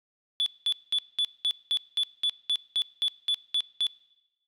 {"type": "tone bursts", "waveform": "sine", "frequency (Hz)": 3451, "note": "A7", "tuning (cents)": -34, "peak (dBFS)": -21, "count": 14, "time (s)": [0.4, 3.868], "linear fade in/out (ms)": 0, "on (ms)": 62, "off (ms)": 200, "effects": ["noise-tail reverb RT60 1.0 s tail -22 dB re dry", "tanh soft clip ceiling -20 dBFS"]}